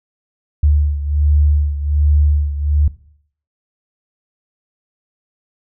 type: beating tone pair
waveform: sine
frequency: 73.42 / 74.72 Hz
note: D2 / D2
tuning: 0 / +30 cents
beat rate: 1.3 Hz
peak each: -12 / -17 dBFS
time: 0.63-2.88 s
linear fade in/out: 5 ms
effects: noise-tail reverb RT60 0.6 s tail -18 dB re dry